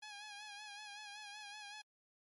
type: tone with vibrato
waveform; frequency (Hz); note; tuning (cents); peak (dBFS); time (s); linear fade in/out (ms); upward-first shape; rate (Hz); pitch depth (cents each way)
10% pulse; 830.6; G#5; 0; -40; 0.02-1.82; 10; sine; 5.3; 52
effects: MP3 48 kbps